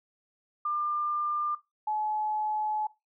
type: tone pair in turn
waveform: sine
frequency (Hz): 1197 / 854.2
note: D6 / G#5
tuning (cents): +33 / +48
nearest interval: tritone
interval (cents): 585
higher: first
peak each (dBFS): -27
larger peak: neither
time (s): 0.65-1.55 / 1.87-2.87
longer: second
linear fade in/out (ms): 5
effects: noise-tail reverb RT60 0.2 s tail -17 dB re dry